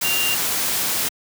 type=tone in noise; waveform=sine; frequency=2788 Hz; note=F7; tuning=4 cents flat; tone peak=-21 dBFS; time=0.04-0.35 s; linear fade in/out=10 ms; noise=white; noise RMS=-22 dBFS; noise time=0.01-1.09 s; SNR=-2 dB; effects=high-pass 100 Hz 12 dB/octave